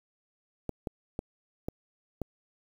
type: clicks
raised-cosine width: 2 ms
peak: -19 dBFS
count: 5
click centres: 0.693 / 0.872 / 1.191 / 1.685 / 2.217 s
effects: 8-bit